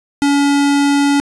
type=tone; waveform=square; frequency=283.6 Hz; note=C#4; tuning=40 cents sharp; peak=-11 dBFS; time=0.22-1.2 s; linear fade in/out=0 ms; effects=resampled to 24000 Hz + 8-bit